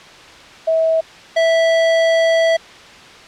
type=tone pair in turn; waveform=sine / square; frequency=647 / 657.2 Hz; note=E5 / E5; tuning=-32 / -5 cents; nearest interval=unison; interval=27 cents; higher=second; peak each=-12 dBFS; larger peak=neither; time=0.67-1.01 / 1.36-2.57 s; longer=second; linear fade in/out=10 ms; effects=white hiss -39 dBFS RMS until 3.27 s + low-pass 4000 Hz 12 dB/octave